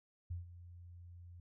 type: tone with ADSR envelope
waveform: sine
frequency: 87.31 Hz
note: F2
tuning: in tune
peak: -37 dBFS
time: 0.3-1.4 s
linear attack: 11 ms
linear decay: 140 ms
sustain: -14 dB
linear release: 3 ms
effects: none